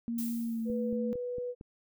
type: tone with pitch glide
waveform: sine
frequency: 233.1 to 224.1 Hz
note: A#3 to A3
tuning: 0 to +32 cents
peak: -31 dBFS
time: 0.08-1.13 s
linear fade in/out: 0 ms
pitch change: -68 cents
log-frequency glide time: 0.4-0.67 s
type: noise with exponential decay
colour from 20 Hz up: violet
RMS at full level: -38 dBFS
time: 0.18-0.97 s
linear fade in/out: 5 ms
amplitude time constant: 170 ms
type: tone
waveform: sine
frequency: 491.6 Hz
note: B4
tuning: 8 cents flat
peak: -33 dBFS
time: 0.65-1.55 s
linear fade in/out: 50 ms
type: click train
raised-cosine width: 3 ms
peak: -32 dBFS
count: 5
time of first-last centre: 0.7-1.611 s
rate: 4.39 Hz
effects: none